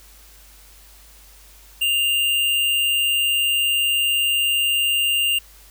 square tone with amplitude modulation, 2800 Hz, F7, 4 cents sharp, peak -16 dBFS, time 1.81-5.39 s, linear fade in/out 10 ms, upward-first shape sine, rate 140 Hz, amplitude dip 40%, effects added 50 Hz sine -48 dBFS peak until 5.7 s + white hiss -49 dBFS RMS until 5.7 s

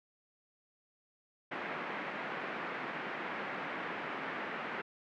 white band-pass noise, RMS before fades -40 dBFS, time 1.51-4.82 s, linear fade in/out 10 ms, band 170 to 2100 Hz, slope 24 dB/octave, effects none

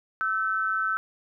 sine tone pair together, 1321 / 1515.6 Hz, E6 / F#6, +3 / +41 cents, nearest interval major second, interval 238 cents, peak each -26 / -27 dBFS, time 0.21-0.97 s, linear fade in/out 0 ms, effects none

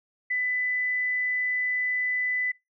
sine tone, 1998 Hz, B6, 20 cents sharp, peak -24 dBFS, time 0.3-2.52 s, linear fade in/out 10 ms, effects noise-tail reverb RT60 0.2 s tail -23 dB re dry

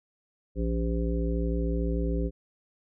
harmonic tone with a mistuned harmonic, 56.7 Hz, A#1, 47 cents flat, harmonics 1 / 3 / 5 / 7 / 9, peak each -27 / -32 / -34 / -35 / -37 dBFS, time 0.55-2.31 s, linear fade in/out 50 ms, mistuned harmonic 1, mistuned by +67 cents, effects none

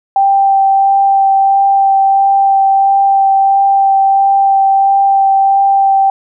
sine tone with vibrato, 784 Hz, G5, in tune, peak -6 dBFS, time 0.16-6.1 s, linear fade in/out 2 ms, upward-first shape sine, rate 1.5 Hz, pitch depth 9 cents each way, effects none

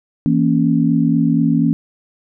sine chord, A# diminished, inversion second, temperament equal, 164.81 / 233.1 / 277.2 Hz, E3 / A#3 / C#4, 0 / 0 / 0 cents, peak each -16 dBFS, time 0.26-1.73 s, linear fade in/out 0 ms, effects none

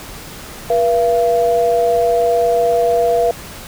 sine tone pair together, 481.3 / 680.7 Hz, B4 / F5, -45 / -45 cents, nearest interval tritone, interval 600 cents, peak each -14 dBFS, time 0.7-3.31 s, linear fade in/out 2 ms, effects pink hiss -33 dBFS RMS until 3.67 s

